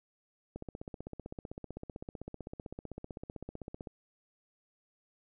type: click train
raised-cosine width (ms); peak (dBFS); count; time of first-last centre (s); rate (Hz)
2; -28; 53; 0.56-3.872; 15.7
effects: none